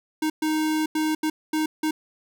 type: tone bursts at uneven times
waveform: square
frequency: 311.1 Hz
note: D#4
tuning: in tune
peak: -22 dBFS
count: 6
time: 0.22-0.3 / 0.42-0.86 / 0.95-1.15 / 1.23-1.3 / 1.53-1.66 / 1.83-1.91 s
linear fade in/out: 5 ms
effects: none